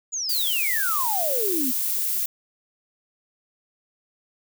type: exponential sweep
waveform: sine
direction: down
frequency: 7040 to 237.1 Hz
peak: -25 dBFS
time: 0.12-1.72 s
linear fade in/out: 20 ms
type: noise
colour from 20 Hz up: violet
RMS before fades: -25 dBFS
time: 0.29-2.26 s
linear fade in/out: 5 ms
effects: none